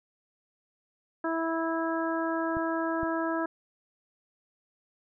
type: harmonic tone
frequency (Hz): 327.5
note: E4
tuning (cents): -11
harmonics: 1 / 2 / 3 / 4 / 5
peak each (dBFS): -30 / -33 / -35 / -36 / -37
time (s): 1.24-3.46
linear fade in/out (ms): 5
type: clicks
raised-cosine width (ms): 5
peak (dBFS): -27 / -27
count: 2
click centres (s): 2.569 / 3.032
effects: none